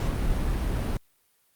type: noise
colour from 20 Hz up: brown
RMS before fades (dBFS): -26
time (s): 0-0.97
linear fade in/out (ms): 2
effects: white hiss -67 dBFS RMS until 1.55 s + Opus 48 kbps